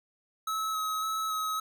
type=tone with vibrato; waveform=square; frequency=1286 Hz; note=E6; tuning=43 cents flat; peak=-30 dBFS; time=0.47-1.6 s; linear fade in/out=5 ms; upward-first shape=square; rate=1.8 Hz; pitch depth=13 cents each way; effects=none